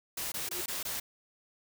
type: noise bursts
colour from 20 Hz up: white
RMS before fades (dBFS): -36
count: 5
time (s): 0.17-1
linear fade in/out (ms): 5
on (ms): 150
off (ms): 20
type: tone with exponential growth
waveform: sine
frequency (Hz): 357.3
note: F4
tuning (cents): +40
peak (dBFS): -36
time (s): 0.41-0.61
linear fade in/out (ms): 5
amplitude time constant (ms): 42
effects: none